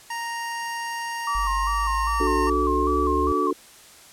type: tone with pitch glide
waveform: 25% pulse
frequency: 932 to 916 Hz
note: A#5 to A#5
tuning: -1 to -31 cents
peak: -24 dBFS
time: 0.1-2.5 s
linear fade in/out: 5 ms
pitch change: -30 cents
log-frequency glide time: 1.67-2.3 s
type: tone with vibrato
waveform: sine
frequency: 1108.7 Hz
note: C#6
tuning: in tune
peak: -23 dBFS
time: 1.27-3.51 s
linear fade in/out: 5 ms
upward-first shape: square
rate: 2.5 Hz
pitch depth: 62 cents each way
type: exponential sweep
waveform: sine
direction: up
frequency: 47.25 to 69.3 Hz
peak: -26 dBFS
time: 1.35-3.32 s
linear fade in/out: 0 ms
type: chord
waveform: sine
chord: D major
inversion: none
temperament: equal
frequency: 293.7 / 370 / 440 Hz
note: D4 / F#4 / A4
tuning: 0 / 0 / 0 cents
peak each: -26 / -25 / -27 dBFS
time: 2.2-3.53 s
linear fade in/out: 5 ms
effects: white hiss -48 dBFS RMS until 4.12 s + low-pass 11000 Hz 12 dB/octave